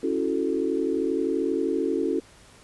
sine chord, F# minor seventh, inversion second, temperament equal, 277.2 / 329.6 / 370 / 440 Hz, C#4 / E4 / F#4 / A4, 0 / 0 / 0 / 0 cents, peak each -28 dBFS, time 0.03-2.2 s, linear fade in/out 5 ms, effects pink hiss -52 dBFS RMS until 2.63 s + resampled to 24000 Hz

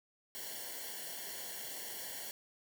white noise with comb filter, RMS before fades -44 dBFS, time 0.35-2.31 s, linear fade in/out 0 ms, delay 0.8 ms, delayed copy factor -0.85, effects none

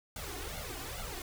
pink noise with flanger, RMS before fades -41 dBFS, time 0.16-1.22 s, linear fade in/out 2 ms, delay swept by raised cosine 1.4 to 2.8 ms, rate 2.4 Hz, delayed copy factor +0.95, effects none

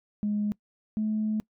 sine tone pair in turn, 208.3 / 215.4 Hz, G#3 / A3, +5 / -37 cents, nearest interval minor second, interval 58 cents, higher second, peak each -24 dBFS, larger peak neither, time 0.23-0.52 / 0.97-1.4 s, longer second, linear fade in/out 0 ms, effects noise-tail reverb RT60 0.1 s tail -23 dB re dry + tanh soft clip ceiling -20 dBFS

